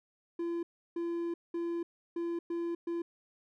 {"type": "tone bursts at uneven times", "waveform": "triangle", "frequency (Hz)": 340.2, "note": "F4", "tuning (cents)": -45, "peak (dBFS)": -30, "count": 6, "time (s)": [[0.39, 0.63], [0.96, 1.34], [1.54, 1.83], [2.16, 2.39], [2.5, 2.75], [2.87, 3.02]], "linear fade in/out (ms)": 5, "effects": []}